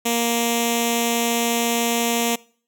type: tone with notch filter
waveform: 5% pulse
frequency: 234.1 Hz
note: A#3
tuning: 8 cents sharp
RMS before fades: -21 dBFS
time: 0.05-2.36 s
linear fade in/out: 10 ms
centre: 1500 Hz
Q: 0.54
effects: noise-tail reverb RT60 0.5 s tail -24 dB re dry